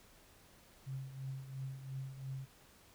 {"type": "tone with tremolo", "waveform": "sine", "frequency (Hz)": 133.6, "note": "C3", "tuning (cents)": 36, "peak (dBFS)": -38, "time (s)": [0.86, 2.46], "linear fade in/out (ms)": 20, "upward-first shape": "triangle", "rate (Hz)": 2.9, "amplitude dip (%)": 75, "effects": ["pink hiss -63 dBFS RMS until 2.94 s"]}